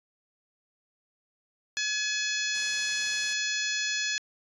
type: harmonic tone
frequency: 848 Hz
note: G#5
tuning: 36 cents sharp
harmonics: 2 / 3 / 4 / 5 / 6 / 7 / 8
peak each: -32 / -34 / -35 / -36 / -37 / -37 / -38 dBFS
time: 1.77-4.18 s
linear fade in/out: 0 ms
type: noise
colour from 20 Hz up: white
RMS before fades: -45 dBFS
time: 2.54-3.34 s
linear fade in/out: 10 ms
effects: resampled to 24000 Hz